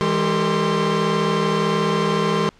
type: tone cluster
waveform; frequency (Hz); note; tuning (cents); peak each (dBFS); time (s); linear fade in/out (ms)
45% pulse; 161.5 / 203.1 / 391.1 / 450.7 / 1048; E3 / G#3 / G4 / A4 / C6; -35 / -38 / -4 / +42 / +2; -24; 0.01-2.49; 0
effects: pink hiss -53 dBFS RMS until 2.59 s + low-pass 5000 Hz 12 dB/octave

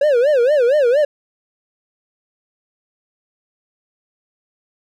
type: tone with vibrato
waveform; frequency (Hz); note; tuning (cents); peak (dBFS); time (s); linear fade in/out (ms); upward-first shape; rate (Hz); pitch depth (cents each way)
triangle; 535; C5; +38; -9; 0.01-1.05; 5; sine; 4.3; 230
effects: none

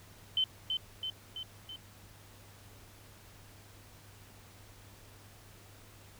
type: tone with echo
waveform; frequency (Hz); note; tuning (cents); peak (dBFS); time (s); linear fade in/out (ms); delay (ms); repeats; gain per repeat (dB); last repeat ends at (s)
sine; 3071; G7; -36; -26; 0.37-0.44; 2; 330; 4; -4; 1.76
effects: added 100 Hz sine -57 dBFS peak until 6.19 s + pink hiss -57 dBFS RMS until 6.19 s

